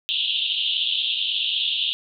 white band-pass noise, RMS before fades -24 dBFS, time 0.09-1.93 s, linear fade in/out 0 ms, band 2800 to 3700 Hz, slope 96 dB/octave, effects none

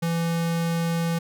square tone, 167.4 Hz, E3, 27 cents sharp, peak -23 dBFS, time 0.02-1.19 s, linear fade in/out 10 ms, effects none

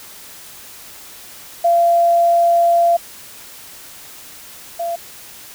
sine tone pair in turn, 685 / 681.5 Hz, F5 / F5, -34 / -43 cents, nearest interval unison, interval 9 cents, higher first, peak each -10 / -19 dBFS, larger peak first, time 1.64-2.97 / 4.79-4.96 s, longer first, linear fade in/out 10 ms, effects white hiss -38 dBFS RMS until 5.54 s

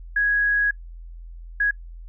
sine tone bursts at uneven times, 1661.2 Hz, G#6, in tune, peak -17 dBFS, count 2, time 0.16-0.71 / 1.6-1.71 s, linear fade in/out 5 ms, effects noise-tail reverb RT60 0.1 s tail -23 dB re dry + added 42 Hz sine -36 dBFS peak until 2.08 s

